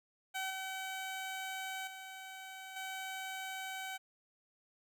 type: tone with level steps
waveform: 15% pulse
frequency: 762 Hz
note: G5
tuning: 49 cents flat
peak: -30 / -33 / -40 / -34 dBFS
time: 0.34-3.98 s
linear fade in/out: 20 ms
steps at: 0.5 / 1.87 / 2.76 s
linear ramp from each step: 5 ms
effects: none

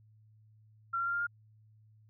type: tone with pitch steps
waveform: sine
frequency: 1366 / 1377.1 / 1388.3 / 1399.5 / 1410.9 Hz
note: F6 / F6 / F6 / F6 / F6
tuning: -39 / -25 / -11 / +3 / +17 cents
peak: -30 dBFS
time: 0.93-1.27 s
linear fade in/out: 10 ms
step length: 68 ms
effects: added 108 Hz sine -59 dBFS peak until 2.09 s

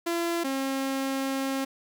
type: tone pair in turn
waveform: sawtooth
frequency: 339.6 / 269.5 Hz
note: F4 / C#4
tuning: -48 / -49 cents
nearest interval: major third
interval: 401 cents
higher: first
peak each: -22 / -23 dBFS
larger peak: first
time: 0.06-0.44 / 0.44-1.65 s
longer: second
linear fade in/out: 10 ms
effects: 9-bit

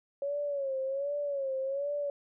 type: tone with vibrato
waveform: sine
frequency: 554.4 Hz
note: C#5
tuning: in tune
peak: -30 dBFS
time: 0.22-2.1 s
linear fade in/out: 2 ms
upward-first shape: sine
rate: 1.3 Hz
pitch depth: 83 cents each way
effects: none

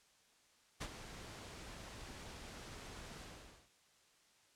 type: noise with ADSR envelope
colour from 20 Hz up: pink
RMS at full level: -41 dBFS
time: 0.8-3.7 s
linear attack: 17 ms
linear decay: 56 ms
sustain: -10 dB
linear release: 510 ms
effects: white hiss -70 dBFS RMS until 4.55 s + low-pass 8000 Hz 12 dB/octave

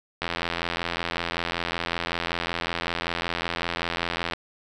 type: click train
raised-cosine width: 0.3 ms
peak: -10 dBFS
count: 352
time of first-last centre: 0.22-4.335 s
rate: 85.3 Hz
effects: none

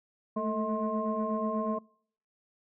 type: tone cluster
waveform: sine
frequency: 213.1 / 221.3 / 444.4 / 640 / 1061 Hz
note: G#3 / A3 / A4 / D#5 / C6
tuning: +45 / +10 / +17 / +49 / +24 cents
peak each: -36 / -33 / -36 / -34 / -34 dBFS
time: 0.36-1.79 s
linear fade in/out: 10 ms
effects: noise-tail reverb RT60 0.6 s tail -26 dB re dry + tanh soft clip ceiling -18 dBFS

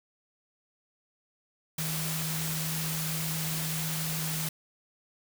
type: tone in noise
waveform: sine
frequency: 158.7 Hz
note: D#3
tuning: 35 cents sharp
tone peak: -33 dBFS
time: 1.78-4.49 s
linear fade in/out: 5 ms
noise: white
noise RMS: -34 dBFS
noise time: 1.78-4.49 s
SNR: -2 dB
effects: none

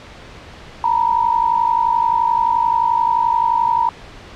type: tone pair together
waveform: sine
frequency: 915 / 966.5 Hz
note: A#5 / B5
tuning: -32 / -38 cents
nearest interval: minor second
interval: 94 cents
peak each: -16 dBFS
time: 0.84-3.89 s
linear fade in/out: 2 ms
effects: pink hiss -38 dBFS RMS until 4.35 s + low-pass 4000 Hz 12 dB/octave

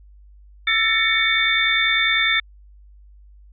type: tone cluster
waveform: sine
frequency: 1331 / 1754 / 1824 / 2235 / 3561 Hz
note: E6 / A6 / A#6 / C#7 / A7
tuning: +16 / -6 / -38 / +14 / +20 cents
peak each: -27 / -26 / -24 / -19 / -21 dBFS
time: 0.67-2.4 s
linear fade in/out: 5 ms
effects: added 50 Hz sine -44 dBFS peak until 3.52 s

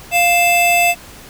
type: tone pair together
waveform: square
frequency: 699.5 / 2637 Hz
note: F5 / E7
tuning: +3 / 0 cents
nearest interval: octave + major seventh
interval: 2297 cents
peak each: -14 dBFS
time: 0.11-0.95 s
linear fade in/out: 50 ms
effects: pink hiss -38 dBFS RMS until 1.29 s

